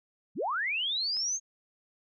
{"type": "linear sweep", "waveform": "sine", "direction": "up", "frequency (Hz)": [116.8, 6530], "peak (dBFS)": -28, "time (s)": [0.35, 1.4], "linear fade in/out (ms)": 50}
{"type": "click", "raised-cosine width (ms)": 0.3, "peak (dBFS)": -35, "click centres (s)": 1.168}
{"effects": []}